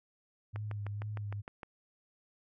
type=tone with vibrato; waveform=sine; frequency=103.83 Hz; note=G#2; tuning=in tune; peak=-36 dBFS; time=0.53-1.42 s; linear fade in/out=20 ms; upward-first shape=sine; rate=2.2 Hz; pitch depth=35 cents each way
type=click train; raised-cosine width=0.5 ms; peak=-28 dBFS; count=8; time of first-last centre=0.56-1.632 s; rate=6.53 Hz
effects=none